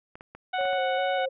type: clicks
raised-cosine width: 0.5 ms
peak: -28 dBFS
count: 6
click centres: 0.155 / 0.209 / 0.35 / 0.611 / 0.654 / 0.731 s
type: harmonic tone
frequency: 740 Hz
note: F#5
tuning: in tune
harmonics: 1 / 2 / 3 / 4 / 5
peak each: -27 / -33 / -37 / -39 / -41 dBFS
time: 0.53-1.26 s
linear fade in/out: 10 ms
type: tone with vibrato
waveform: sine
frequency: 542 Hz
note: C#5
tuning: 39 cents flat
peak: -27 dBFS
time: 0.58-1.29 s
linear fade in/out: 10 ms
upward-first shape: square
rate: 2.5 Hz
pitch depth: 33 cents each way
effects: none